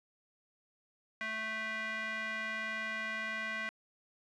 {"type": "tone with band-pass filter", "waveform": "square", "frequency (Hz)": 219.6, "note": "A3", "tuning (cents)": -3, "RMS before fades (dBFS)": -38, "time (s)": [1.21, 3.69], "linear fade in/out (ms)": 0, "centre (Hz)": 1900, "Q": 3.7, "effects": ["resampled to 22050 Hz"]}